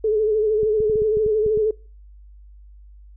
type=tone with vibrato; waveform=sine; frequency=429.9 Hz; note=A4; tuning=40 cents flat; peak=-16 dBFS; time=0.04-1.71 s; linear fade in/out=5 ms; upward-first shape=sine; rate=13 Hz; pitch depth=52 cents each way
type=clicks; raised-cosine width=5 ms; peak=-20 dBFS; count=9; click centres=0.632 / 0.804 / 0.898 / 0.957 / 1.02 / 1.171 / 1.263 / 1.463 / 1.574 s
effects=noise-tail reverb RT60 0.4 s tail -24 dB re dry + added 50 Hz sine -42 dBFS peak until 3.16 s